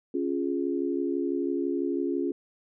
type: chord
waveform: sine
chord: Db major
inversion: none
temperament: equal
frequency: 277.2 / 349.2 / 415.3 Hz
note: Db4 / F4 / Ab4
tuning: 0 / 0 / 0 cents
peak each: -29 / -29 / -33 dBFS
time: 0.14-2.32 s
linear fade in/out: 5 ms
effects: none